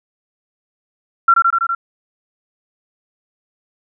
sine tone with echo, 1364 Hz, F6, 41 cents flat, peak -6 dBFS, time 1.28-1.34 s, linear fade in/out 5 ms, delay 82 ms, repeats 5, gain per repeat -2 dB, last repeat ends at 1.75 s, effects none

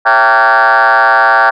sine tone with frequency modulation, 1154 Hz, D6, 31 cents flat, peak -3 dBFS, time 0.05-1.51 s, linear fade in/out 20 ms, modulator 121 Hz, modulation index 4, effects tanh soft clip ceiling -3 dBFS

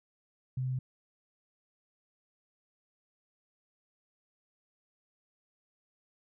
sine tone, 128.8 Hz, C3, 27 cents flat, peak -30 dBFS, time 0.57-0.79 s, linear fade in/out 5 ms, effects none

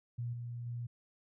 sine tone with level steps, 119.6 Hz, A#2, 45 cents sharp, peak -35 / -39 / -37 dBFS, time 0.18-0.87 s, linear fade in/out 10 ms, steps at 0.33 / 0.66 s, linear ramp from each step 5 ms, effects none

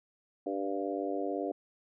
harmonic tone with a mistuned harmonic, 98 Hz, G2, in tune, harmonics 3 / 4 / 5 / 6 / 7, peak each -36 / -37 / -38 / -39 / -39 dBFS, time 0.46-1.52 s, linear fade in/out 5 ms, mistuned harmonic 7, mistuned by +19 cents, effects none

